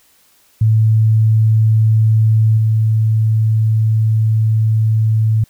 sine tone with level steps, 110 Hz, A2, in tune, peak -8 / -10 dBFS, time 0.61-5.44 s, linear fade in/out 5 ms, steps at 2.57 s, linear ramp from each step 10 ms, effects white hiss -53 dBFS RMS until 5.49 s

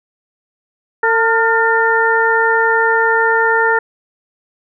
harmonic tone with a mistuned harmonic, 451.3 Hz, A4, 44 cents sharp, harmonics 1 / 2 / 3 / 4, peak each -16 / -16 / -16 / -16 dBFS, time 1.03-3.79 s, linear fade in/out 5 ms, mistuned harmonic 3, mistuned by +64 cents, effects none

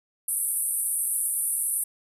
white band-pass noise, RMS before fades -27 dBFS, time 0.28-1.84 s, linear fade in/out 5 ms, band 8800 to 12000 Hz, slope 96 dB/octave, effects none

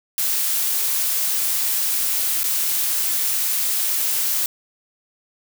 blue noise with dropouts, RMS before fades -21 dBFS, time 0.18-4.46 s, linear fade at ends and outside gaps 1 ms, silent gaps 2.433-2.44 s, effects none

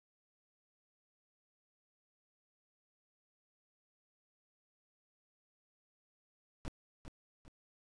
brown noise with echo, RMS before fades -39 dBFS, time 6.65-6.68 s, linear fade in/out 0 ms, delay 400 ms, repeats 2, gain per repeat -8 dB, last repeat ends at 7.48 s, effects resampled to 22050 Hz

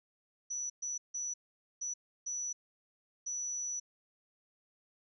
sine tone bursts at uneven times, 5920 Hz, F#8, in tune, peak -35 dBFS, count 6, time 0.5-0.7 / 0.82-0.98 / 1.14-1.34 / 1.81-1.94 / 2.26-2.53 / 3.26-3.8 s, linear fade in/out 10 ms, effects none

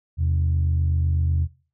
sine tone pair together, 82.43 / 130.4 Hz, E2 / C3, 0 / -5 cents, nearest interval minor sixth, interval 795 cents, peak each -18 / -25 dBFS, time 0.17-1.48 s, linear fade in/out 50 ms, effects noise-tail reverb RT60 0.4 s tail -21 dB re dry + tanh soft clip ceiling -13 dBFS

